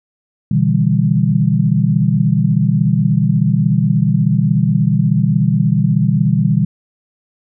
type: chord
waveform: sine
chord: E minor seventh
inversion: second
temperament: just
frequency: 123.61 / 148.33 / 164.81 / 197.78 Hz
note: B2 / D3 / E3 / G3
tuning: +2 / +18 / 0 / +16 cents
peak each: -16 dBFS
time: 0.51-6.65 s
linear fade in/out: 5 ms
effects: none